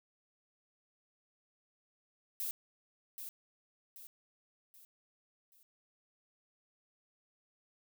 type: noise with echo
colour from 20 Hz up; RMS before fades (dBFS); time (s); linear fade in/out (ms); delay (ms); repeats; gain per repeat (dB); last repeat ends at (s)
violet; -38; 2.4-2.51; 0; 780; 4; -7; 5.63
effects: none